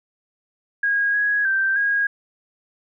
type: tone with pitch steps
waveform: sine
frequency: 1638 / 1662 / 1566 / 1638 Hz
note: G#6 / G#6 / G6 / G#6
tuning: -24 / +1 / -2 / -24 cents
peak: -17 dBFS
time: 0.83-2.07 s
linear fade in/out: 5 ms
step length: 310 ms
effects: none